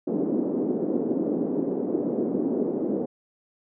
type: band-pass noise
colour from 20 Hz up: white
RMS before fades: -26 dBFS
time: 0.07-3.06 s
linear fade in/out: 10 ms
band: 230 to 390 Hz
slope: 24 dB/octave
effects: none